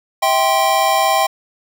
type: chord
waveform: square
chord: C major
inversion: first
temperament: equal with one note detuned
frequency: 647.2 / 784 / 1046.5 Hz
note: E5 / G5 / C6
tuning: -32 / 0 / 0 cents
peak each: -19 / -16 / -19 dBFS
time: 0.22-1.27 s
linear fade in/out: 10 ms
effects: none